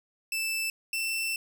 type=tone pair in turn; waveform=sawtooth; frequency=2644 / 2678 Hz; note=E7 / E7; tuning=+5 / +27 cents; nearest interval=unison; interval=22 cents; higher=second; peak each=-25 dBFS; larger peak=neither; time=0.32-0.7 / 0.93-1.36 s; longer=second; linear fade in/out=2 ms; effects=none